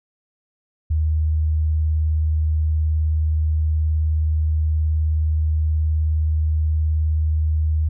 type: tone with vibrato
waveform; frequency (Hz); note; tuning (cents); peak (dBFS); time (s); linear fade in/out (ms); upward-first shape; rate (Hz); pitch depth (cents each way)
sine; 77.78; D#2; 0; -16; 0.9-7.89; 10; square; 19; 15
effects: none